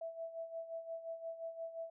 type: tone with tremolo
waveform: sine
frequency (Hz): 659.3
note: E5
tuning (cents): 0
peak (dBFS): -39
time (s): 0.01-1.9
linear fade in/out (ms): 5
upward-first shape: sine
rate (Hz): 5.7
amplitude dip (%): 70
effects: none